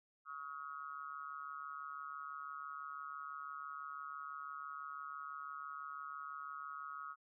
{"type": "tone with amplitude modulation", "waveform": "sine", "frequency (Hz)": 1272, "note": "D#6", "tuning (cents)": 38, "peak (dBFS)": -40, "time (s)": [0.25, 7.16], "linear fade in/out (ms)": 50, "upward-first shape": "sine", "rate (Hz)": 146, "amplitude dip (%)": 100, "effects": []}